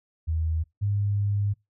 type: tone pair in turn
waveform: sine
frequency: 80.2 / 101.75 Hz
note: E2 / G#2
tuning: -47 / -35 cents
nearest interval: major third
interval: 412 cents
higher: second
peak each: -23 / -22 dBFS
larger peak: second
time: 0.27-0.64 / 0.81-1.54 s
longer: second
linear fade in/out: 20 ms
effects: noise-tail reverb RT60 0.2 s tail -24 dB re dry